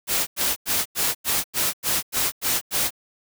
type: noise bursts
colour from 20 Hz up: white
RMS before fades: -22 dBFS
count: 10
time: 0.07-2.907 s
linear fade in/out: 50 ms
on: 200 ms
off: 93 ms
effects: none